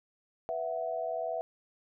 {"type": "chord", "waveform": "sine", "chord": "B suspended fourth", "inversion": "none", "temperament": "equal", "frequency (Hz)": [493.9, 659.3, 740], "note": ["B4", "E5", "F#5"], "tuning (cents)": [0, 0, 0], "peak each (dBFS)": [-39, -33, -38], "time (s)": [0.49, 1.41], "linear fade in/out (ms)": 0, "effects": []}